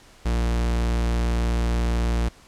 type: tone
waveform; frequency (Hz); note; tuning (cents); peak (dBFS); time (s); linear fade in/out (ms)
45% pulse; 58.27; A#1; 0; -20; 0.25-2.29; 10
effects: pink hiss -51 dBFS RMS until 2.47 s + low-pass 9000 Hz 12 dB/octave

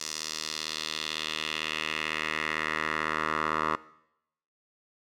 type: tone with band-pass filter sweep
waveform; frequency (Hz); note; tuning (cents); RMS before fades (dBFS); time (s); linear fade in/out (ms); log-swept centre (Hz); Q
10% pulse; 77.9; D#2; +3; -32; 0-3.76; 10; 5800 to 1200; 2.1
effects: noise-tail reverb RT60 0.8 s tail -19 dB re dry

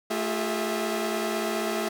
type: tone cluster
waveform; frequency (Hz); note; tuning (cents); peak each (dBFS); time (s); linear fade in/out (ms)
sawtooth; 220.5 / 350.6 / 405.1 / 652; A3 / F4 / G#4 / E5; +4 / +7 / -43 / -19; -28; 0.1-1.89; 10
effects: none

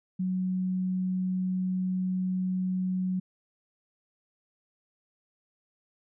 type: tone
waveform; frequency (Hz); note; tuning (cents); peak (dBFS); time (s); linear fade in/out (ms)
sine; 185; F#3; 0; -26; 0.19-3.2; 10
effects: none

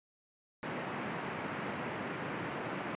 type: band-pass noise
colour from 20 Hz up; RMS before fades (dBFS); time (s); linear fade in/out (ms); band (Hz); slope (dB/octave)
pink; -39; 0.63-2.95; 0; 140 to 2400; 24
effects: resampled to 8000 Hz

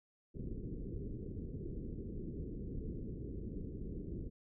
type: low-pass noise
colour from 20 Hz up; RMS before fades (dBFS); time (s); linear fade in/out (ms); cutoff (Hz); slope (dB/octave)
pink; -43; 0.34-4.3; 20; 430; 48
effects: none

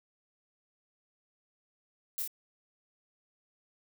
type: noise with echo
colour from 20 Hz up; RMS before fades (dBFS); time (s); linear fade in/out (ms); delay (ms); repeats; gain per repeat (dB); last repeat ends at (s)
violet; -35; 2.18-2.22; 0; 28; 2; -2; 2.276
effects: none

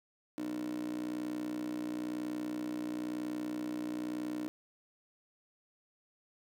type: tone with high-pass filter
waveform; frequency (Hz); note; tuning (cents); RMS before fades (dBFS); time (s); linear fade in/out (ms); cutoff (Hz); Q
15% pulse; 61; B1; -21; -38; 0.38-4.48; 0; 310; 8.3
effects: none

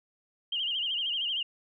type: tone with vibrato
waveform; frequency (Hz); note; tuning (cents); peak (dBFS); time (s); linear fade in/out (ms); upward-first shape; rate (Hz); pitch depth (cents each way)
sine; 3009; F#7; +28; -28; 0.52-1.43; 5; sine; 13; 120
effects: none

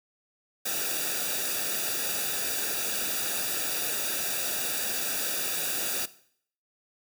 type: noise with comb filter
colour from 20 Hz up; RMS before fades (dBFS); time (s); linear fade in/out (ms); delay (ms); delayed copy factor
white; -30; 0.65-6.06; 10; 0.95; -0.75
effects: noise-tail reverb RT60 0.6 s tail -17 dB re dry

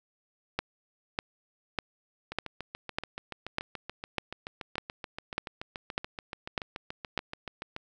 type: two click trains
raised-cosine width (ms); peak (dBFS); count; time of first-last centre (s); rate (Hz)
0.3; -21 / -12; 39 / 12; 2.32-7.764 / 0.59-7.177; 6.98 / 1.67
effects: none

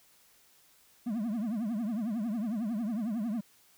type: tone with vibrato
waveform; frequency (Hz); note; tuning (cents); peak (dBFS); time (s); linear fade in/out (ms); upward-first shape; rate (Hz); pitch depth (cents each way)
triangle; 221.5; A3; +12; -28; 1.06-3.41; 10; triangle; 11; 220
effects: white hiss -63 dBFS RMS until 3.77 s

